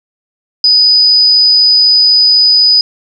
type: tone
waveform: sine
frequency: 4978 Hz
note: D#8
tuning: in tune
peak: -4 dBFS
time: 0.64-2.81 s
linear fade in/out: 2 ms
effects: none